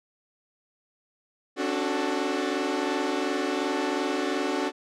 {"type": "chord", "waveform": "sawtooth", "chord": "D major seventh", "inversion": "third", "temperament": "equal with one note detuned", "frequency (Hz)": [270.9, 293.7, 370, 440], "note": ["C#4", "D4", "F#4", "A4"], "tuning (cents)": [-40, 0, 0, 0], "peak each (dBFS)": [-28, -26, -26, -29], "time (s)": [1.56, 4.72], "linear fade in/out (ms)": 50, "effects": ["low-pass 6000 Hz 12 dB/octave"]}